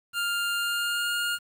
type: tone with pitch glide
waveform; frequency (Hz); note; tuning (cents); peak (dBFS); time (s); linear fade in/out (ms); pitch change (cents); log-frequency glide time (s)
25% pulse; 1400 to 1417.1; F6 to F6; +4 to +25; -22; 0.13-1.39; 50; +21; 0.56-1.09
effects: 9-bit